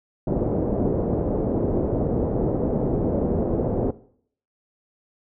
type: low-pass noise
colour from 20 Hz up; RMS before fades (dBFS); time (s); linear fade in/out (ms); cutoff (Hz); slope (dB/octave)
white; -23; 0.27-3.91; 5; 520; 24
effects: noise-tail reverb RT60 0.6 s tail -18 dB re dry